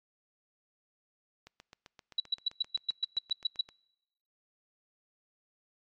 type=click train; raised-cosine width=0.2 ms; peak=-32 dBFS; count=18; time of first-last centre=1.47-3.689 s; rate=7.66 Hz
type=tone bursts; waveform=sine; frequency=3924 Hz; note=B7; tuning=12 cents flat; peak=-25 dBFS; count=11; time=2.18-3.611 s; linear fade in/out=5 ms; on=21 ms; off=120 ms
effects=noise-tail reverb RT60 0.9 s tail -26 dB re dry + MP3 64 kbps